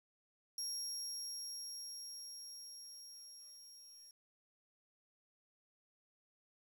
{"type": "tone with level ramp", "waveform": "30% pulse", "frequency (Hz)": 5588, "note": "F8", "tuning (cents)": 0, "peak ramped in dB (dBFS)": [-35, -53], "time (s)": [0.58, 4.11], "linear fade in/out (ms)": 2, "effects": ["12-bit"]}